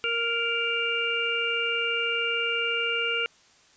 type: harmonic tone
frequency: 466.2 Hz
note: A#4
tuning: in tune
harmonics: 1 / 3 / 5 / 6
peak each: -32 / -30 / -30 / -28 dBFS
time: 0.04-3.26 s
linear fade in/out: 0 ms
effects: white hiss -58 dBFS RMS until 3.76 s + resampled to 16000 Hz